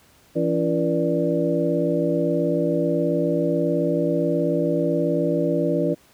sine tone cluster, 167.3 / 282.8 / 341.3 / 480.8 / 588 Hz, E3 / C#4 / F4 / B4 / D5, +26 / +35 / -40 / -46 / +2 cents, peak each -25 dBFS, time 0.35-5.95 s, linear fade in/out 20 ms, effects pink hiss -55 dBFS RMS until 6.13 s + high-pass 60 Hz 12 dB/octave

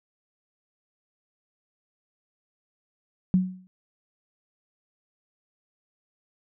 sine tone with exponential decay, 185 Hz, F#3, in tune, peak -14 dBFS, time 3.34-3.67 s, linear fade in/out 0 ms, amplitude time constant 70 ms, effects none

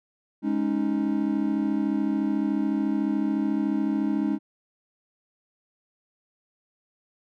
triangle chord, Ab suspended fourth, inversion none, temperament equal, 207.7 / 277.2 / 311.1 Hz, Ab3 / Db4 / Eb4, 0 / 0 / 0 cents, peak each -25 dBFS, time 0.42-4.39 s, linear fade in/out 50 ms, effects none

